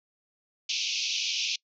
pink band-pass noise, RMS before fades -30 dBFS, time 0.69-1.56 s, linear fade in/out 5 ms, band 2400 to 6300 Hz, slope 96 dB/octave, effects noise-tail reverb RT60 0.1 s tail -25 dB re dry

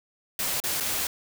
white noise with dropouts, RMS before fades -28 dBFS, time 0.39-1.07 s, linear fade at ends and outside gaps 2 ms, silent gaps 0.602-0.638 / 0.801-0.806 s, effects none

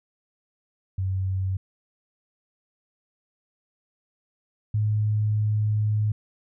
sine tone pair in turn, 94.8 / 106.41 Hz, F#2 / G#2, +43 / +43 cents, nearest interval major second, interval 200 cents, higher second, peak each -23 / -20 dBFS, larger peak second, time 0.98-1.57 / 4.74-6.12 s, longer second, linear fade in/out 5 ms, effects none

